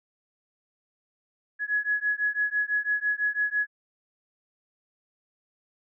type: beating tone pair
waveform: sine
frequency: 1681 / 1687 Hz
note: G#6 / G#6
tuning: +20 / +27 cents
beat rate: 6 Hz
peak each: -27 / -27 dBFS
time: 1.59-3.67 s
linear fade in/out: 50 ms
effects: none